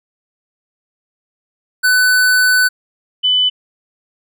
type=tone pair in turn; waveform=square / sine; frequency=1500 / 3000 Hz; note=F#6 / F#7; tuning=+23 / +23 cents; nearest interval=octave; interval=1200 cents; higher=second; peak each=-10 dBFS; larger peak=neither; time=1.83-2.69 / 3.23-3.5 s; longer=first; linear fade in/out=20 ms; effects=none